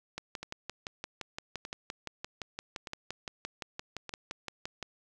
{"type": "two click trains", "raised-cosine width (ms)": 0.2, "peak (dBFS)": [-20, -23], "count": [28, 4], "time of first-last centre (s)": [[0.18, 4.827], [0.43, 4.093]], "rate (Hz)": [5.81, 0.819], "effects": []}